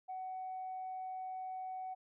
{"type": "tone", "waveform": "sine", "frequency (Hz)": 749, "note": "F#5", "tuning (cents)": 21, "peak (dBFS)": -39, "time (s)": [0.08, 1.95], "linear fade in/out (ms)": 20, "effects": ["tanh soft clip ceiling -36 dBFS"]}